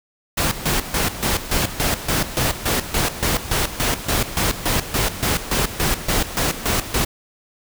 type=noise with tremolo; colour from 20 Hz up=pink; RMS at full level=-19 dBFS; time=0.37-7.05 s; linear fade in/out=10 ms; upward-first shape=square; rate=3.5 Hz; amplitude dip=75%; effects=none